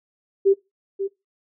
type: tone with echo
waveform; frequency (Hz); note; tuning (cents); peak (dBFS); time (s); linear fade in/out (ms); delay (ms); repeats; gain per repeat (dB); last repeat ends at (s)
sine; 392; G4; 0; -12; 0.45-0.54; 20; 540; 1; -10; 1.08
effects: noise-tail reverb RT60 0.2 s tail -20 dB re dry